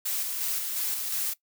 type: noise with tremolo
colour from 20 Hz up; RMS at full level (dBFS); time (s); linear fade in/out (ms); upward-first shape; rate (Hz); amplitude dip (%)
blue; -29; 0.05-1.34; 10; square; 2.8; 30
effects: noise-tail reverb RT60 0.1 s tail -19 dB re dry